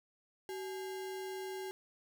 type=tone with sample-and-hold; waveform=sine; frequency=378.9 Hz; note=F#4; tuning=41 cents sharp; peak=-39 dBFS; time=0.49-1.71 s; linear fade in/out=0 ms; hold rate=1225 Hz; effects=none